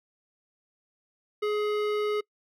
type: tone with hard clipping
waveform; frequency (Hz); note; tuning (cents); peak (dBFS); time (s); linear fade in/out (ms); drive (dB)
sine; 420.1; G#4; +20; -27; 1.42-2.21; 10; 15
effects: noise-tail reverb RT60 0.1 s tail -25 dB re dry